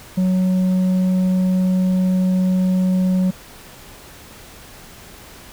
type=tone with tanh clipping; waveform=triangle; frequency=185 Hz; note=F#3; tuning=in tune; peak=-15 dBFS; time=0.17-3.31 s; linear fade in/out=10 ms; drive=9 dB; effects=pink hiss -41 dBFS RMS until 5.52 s